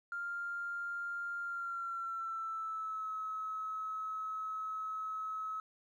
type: tone with pitch glide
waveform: triangle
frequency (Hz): 1396.9 to 1288.4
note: F6 to E6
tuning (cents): 0 to -40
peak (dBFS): -33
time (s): 0.12-5.6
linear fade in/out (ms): 2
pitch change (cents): -140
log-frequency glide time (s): 1.41-3.11
effects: tanh soft clip ceiling -35 dBFS